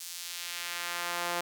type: tone with high-pass filter sweep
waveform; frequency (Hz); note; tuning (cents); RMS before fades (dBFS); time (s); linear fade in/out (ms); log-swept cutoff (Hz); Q
sawtooth; 173.9; F3; -7; -36; 0-1.41; 5; 5900 to 640; 0.84
effects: none